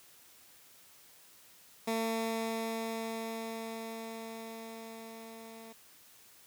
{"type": "tone with level ramp", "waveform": "15% pulse", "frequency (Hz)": 225.4, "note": "A3", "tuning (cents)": 42, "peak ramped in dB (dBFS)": [-24, -42], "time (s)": [1.87, 5.73], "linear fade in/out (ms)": 10, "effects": ["white hiss -59 dBFS RMS until 6.46 s", "high-pass 60 Hz 12 dB/octave"]}